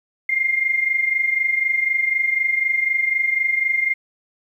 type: tone pair together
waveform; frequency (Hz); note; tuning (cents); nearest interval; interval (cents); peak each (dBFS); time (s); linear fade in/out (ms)
sine; 2093 / 2117; C7 / C7; 0 / +20; unison; 20; -23 / -18; 0.29-3.94; 5
effects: 9-bit